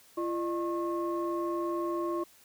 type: tone cluster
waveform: sine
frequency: 342.3 / 605 / 1085 Hz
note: F4 / D#5 / C#6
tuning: -35 / -49 / -37 cents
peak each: -30 / -37 / -35 dBFS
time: 0.17-2.24 s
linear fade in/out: 10 ms
effects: tanh soft clip ceiling -22 dBFS + white hiss -59 dBFS RMS until 2.44 s